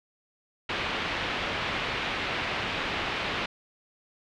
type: low-pass noise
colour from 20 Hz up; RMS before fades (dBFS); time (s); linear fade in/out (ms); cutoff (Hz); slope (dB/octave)
white; -31; 0.69-3.46; 5; 3200; 24
effects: none